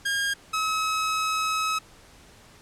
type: tone pair in turn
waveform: sawtooth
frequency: 1620 / 1282.9 Hz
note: G#6 / E6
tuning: -43 / -47 cents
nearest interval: major third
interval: 404 cents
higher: first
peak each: -20 dBFS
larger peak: neither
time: 0.05-0.34 / 0.53-1.79 s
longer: second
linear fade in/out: 10 ms
effects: pink hiss -52 dBFS RMS until 2.61 s + low-pass 10000 Hz 12 dB/octave